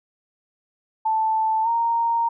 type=tone with pitch glide; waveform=sine; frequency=880 to 928 Hz; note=A5 to A#5; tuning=0 to -8 cents; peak=-18 dBFS; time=1.05-2.29 s; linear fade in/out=10 ms; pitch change=+92 cents; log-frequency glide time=1.63-1.68 s; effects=none